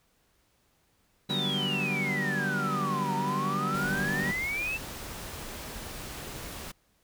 35% pulse chord, G major seventh, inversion second, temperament equal with one note detuned, 146.83 / 185 / 196 / 243.4 Hz, D3 / F#3 / G3 / B3, 0 / 0 / 0 / -25 cents, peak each -33 / -35 / -33 / -36 dBFS, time 1.29-4.32 s, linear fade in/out 10 ms
sine exponential two-way sweep, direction down then up, 3951 to 909 to 2685 Hz, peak -29 dBFS, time 1.29-4.78 s, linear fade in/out 20 ms, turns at 3.15 s
pink noise, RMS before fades -40 dBFS, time 3.74-6.72 s, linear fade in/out 10 ms
effects pink hiss -69 dBFS RMS until 7.03 s

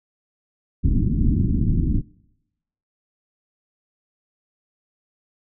pink low-pass noise, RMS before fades -19 dBFS, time 0.83-2.02 s, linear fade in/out 20 ms, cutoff 300 Hz, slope 48 dB/octave, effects noise-tail reverb RT60 0.9 s tail -24 dB re dry

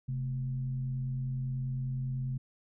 sine tone with frequency modulation, 130.81 Hz, C3, in tune, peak -31 dBFS, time 0.08-2.38 s, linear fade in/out 10 ms, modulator 90 Hz, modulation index 0.38, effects none

